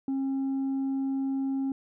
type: tone with tanh clipping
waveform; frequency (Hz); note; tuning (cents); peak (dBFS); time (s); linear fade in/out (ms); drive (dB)
sine; 270; C#4; -45; -27; 0.08-1.72; 2; 2
effects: none